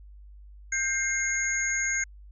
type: tone cluster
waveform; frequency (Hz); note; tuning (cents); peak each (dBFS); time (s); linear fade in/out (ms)
sine; 1575 / 2118 / 6630; G6 / C7 / G#8; +8 / +21 / -4; -30 / -29 / -29; 0.72-2.04; 5
effects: added 50 Hz sine -45 dBFS peak until 2.31 s